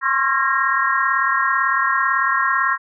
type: tone cluster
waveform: sine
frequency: 1058 / 1096 / 1362 / 1635 / 1863 Hz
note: C6 / C#6 / F6 / G#6 / A#6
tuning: +19 / -20 / -44 / -28 / -2 cents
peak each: -22 dBFS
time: 0.01-2.78 s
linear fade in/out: 50 ms
effects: none